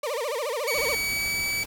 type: tone with vibrato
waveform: 35% pulse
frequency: 523.3 Hz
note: C5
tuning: in tune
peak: -25 dBFS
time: 0.03-0.95 s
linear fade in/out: 5 ms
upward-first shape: sine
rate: 14 Hz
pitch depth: 260 cents each way
type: tone with pitch glide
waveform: sawtooth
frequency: 2260 to 2290 Hz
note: C#7 to D7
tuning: +33 to -44 cents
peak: -22 dBFS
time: 0.67-1.64 s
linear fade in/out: 10 ms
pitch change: +23 cents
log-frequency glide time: 0.77-1.44 s
type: noise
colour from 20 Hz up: pink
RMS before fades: -39 dBFS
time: 0.73-1.66 s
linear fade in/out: 10 ms
effects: none